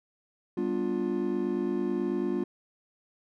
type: chord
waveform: triangle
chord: G dominant seventh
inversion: none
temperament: just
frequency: 196 / 245 / 294 / 352.8 Hz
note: G3 / B3 / D4 / F4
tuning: 0 / -14 / +2 / +18 cents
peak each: -32 / -31 / -32 / -28 dBFS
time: 0.57-2.44 s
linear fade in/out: 5 ms
effects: none